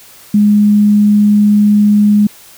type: tone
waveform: sine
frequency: 207.7 Hz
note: G#3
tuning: in tune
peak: -5 dBFS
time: 0.34-2.27 s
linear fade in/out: 5 ms
effects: white hiss -39 dBFS RMS until 2.57 s